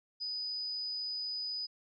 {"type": "tone", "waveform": "sine", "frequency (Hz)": 4978, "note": "D#8", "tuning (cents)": 0, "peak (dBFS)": -35, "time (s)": [0.2, 1.67], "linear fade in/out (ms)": 20, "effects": []}